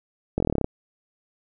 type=slowing click train; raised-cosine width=2 ms; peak=-9 dBFS; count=11; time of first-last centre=0.38-0.644 s; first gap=22 ms; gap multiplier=1.04; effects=none